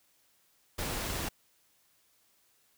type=noise; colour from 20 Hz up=pink; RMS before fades=-35 dBFS; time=0.78-1.29 s; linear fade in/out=10 ms; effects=white hiss -69 dBFS RMS until 2.77 s